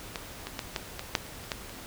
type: clicks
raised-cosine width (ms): 0.2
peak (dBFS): -15 / -18 / -14 / -12 / -17 / -6 / -29 / -28 / -12 / -26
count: 10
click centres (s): 0.158 / 0.47 / 0.592 / 0.762 / 0.994 / 1.152 / 1.266 / 1.44 / 1.518 / 1.695
effects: pink hiss -44 dBFS RMS until 1.86 s